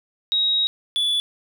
sine / triangle tone pair in turn, 3799 / 3442 Hz, A#7 / A7, +32 / -39 cents, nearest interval major second, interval 171 cents, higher first, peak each -17 dBFS, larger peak neither, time 0.32-0.67 / 0.96-1.2 s, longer first, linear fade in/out 0 ms, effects none

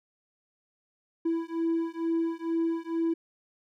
triangle beating tone pair, 329.6 / 331.8 Hz, E4 / E4, 0 / +11 cents, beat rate 2.2 Hz, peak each -27 dBFS, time 1.25-3.14 s, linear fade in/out 10 ms, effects tanh soft clip ceiling -18 dBFS

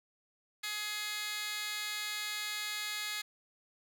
15% pulse tone with high-pass filter, 420 Hz, G#4, 19 cents sharp, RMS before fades -38 dBFS, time 0.63-3.22 s, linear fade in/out 10 ms, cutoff 2600 Hz, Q 2.5, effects none

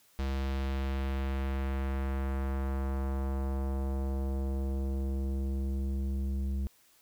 square tone with low-pass filter sweep, 67.3 Hz, C2, 49 cents sharp, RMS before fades -32 dBFS, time 0.19-6.67 s, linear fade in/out 0 ms, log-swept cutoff 4800 to 200 Hz, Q 1, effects white hiss -64 dBFS RMS until 7.01 s

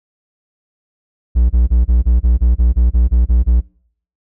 triangle tone bursts, 59.8 Hz, A#1, 45 cents sharp, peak -6 dBFS, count 13, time 1.35-3.612 s, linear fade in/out 20 ms, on 150 ms, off 26 ms, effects noise-tail reverb RT60 0.6 s tail -24 dB re dry

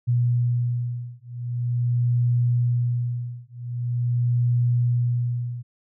sine beating tone pair, 120.9 / 121.34 Hz, B2 / B2, -36 / -30 cents, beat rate 0.44 Hz, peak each -23 dBFS, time 0.07-5.63 s, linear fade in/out 20 ms, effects none

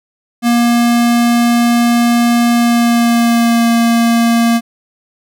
square tone with pitch glide, 237.1 to 232.6 Hz, A#3 to A#3, +30 to -4 cents, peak -9 dBFS, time 0.42-4.61 s, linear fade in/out 50 ms, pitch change -34 cents, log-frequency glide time 2.53-3.69 s, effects none

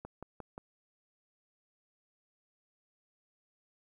click train, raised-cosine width 1 ms, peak -29 dBFS, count 4, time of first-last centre 0.05-0.579 s, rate 5.67 Hz, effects 11-bit

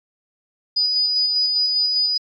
sine tone with tremolo, 4952 Hz, D#8, 9 cents flat, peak -15 dBFS, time 0.76-2.18 s, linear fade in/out 10 ms, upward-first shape square, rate 5 Hz, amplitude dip 25%, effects MP3 96 kbps

